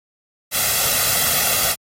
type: noise with comb filter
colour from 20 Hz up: white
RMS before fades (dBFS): -18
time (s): 0.51-1.76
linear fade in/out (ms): 50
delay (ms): 1.5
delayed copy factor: +0.65
effects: high-pass 60 Hz 12 dB/octave + AAC 48 kbps